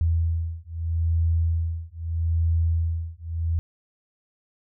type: beating tone pair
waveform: sine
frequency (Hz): 82.3 / 83.09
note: E2 / E2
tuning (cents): -2 / +14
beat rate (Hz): 0.79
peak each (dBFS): -24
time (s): 0.01-3.59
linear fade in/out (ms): 0
effects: none